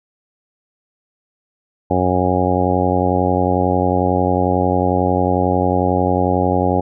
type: harmonic tone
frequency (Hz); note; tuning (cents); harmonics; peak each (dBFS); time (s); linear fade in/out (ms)
91.1; F#2; -26; 1 / 2 / 3 / 4 / 5 / 6 / 7 / 8 / 9; -21 / -22 / -21 / -23 / -23 / -22 / -26 / -23 / -21; 1.9-6.81; 10
effects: none